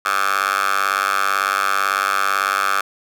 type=tone with high-pass filter; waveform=10% pulse; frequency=98 Hz; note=G2; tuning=in tune; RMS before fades=-19 dBFS; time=0.05-2.81 s; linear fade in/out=5 ms; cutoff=1200 Hz; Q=5.1; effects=none